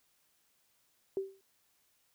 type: tone with exponential decay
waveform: sine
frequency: 387.4 Hz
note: G4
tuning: 20 cents flat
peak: -28 dBFS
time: 1.17-1.41 s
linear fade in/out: 1 ms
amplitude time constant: 51 ms
effects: white hiss -73 dBFS RMS until 2.14 s